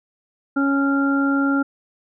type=harmonic tone; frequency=277.2 Hz; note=C#4; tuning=in tune; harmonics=1 / 2 / 3 / 5; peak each=-17 / -30 / -32 / -23 dBFS; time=0.56-1.63 s; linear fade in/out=10 ms; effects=none